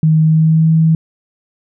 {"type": "tone with pitch glide", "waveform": "sine", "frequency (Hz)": [157.5, 160.9], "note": ["D#3", "E3"], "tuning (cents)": [21, -42], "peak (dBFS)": -7, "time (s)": [0.03, 0.95], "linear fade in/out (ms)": 2, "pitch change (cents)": 37, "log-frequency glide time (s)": [0.22, 0.71], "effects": []}